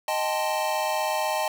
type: chord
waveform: square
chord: A half-diminished seventh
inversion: second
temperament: equal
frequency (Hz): 622.3 / 784 / 880 / 1046.5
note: Eb5 / G5 / A5 / C6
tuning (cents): 0 / 0 / 0 / 0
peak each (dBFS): -29 / -31 / -29 / -35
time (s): 0.08-1.48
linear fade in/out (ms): 2
effects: none